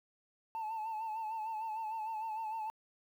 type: tone with vibrato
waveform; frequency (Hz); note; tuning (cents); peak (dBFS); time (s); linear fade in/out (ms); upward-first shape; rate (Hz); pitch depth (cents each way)
sine; 880; A5; 0; -34; 0.55-2.7; 0; sine; 6.6; 54
effects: tanh soft clip ceiling -35 dBFS + 11-bit